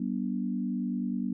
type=tone cluster; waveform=sine; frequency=192.2 / 242 / 291.1 Hz; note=G3 / B3 / D4; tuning=-34 / -35 / -15 cents; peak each=-32 / -31 / -37 dBFS; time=0-1.33 s; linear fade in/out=5 ms; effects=none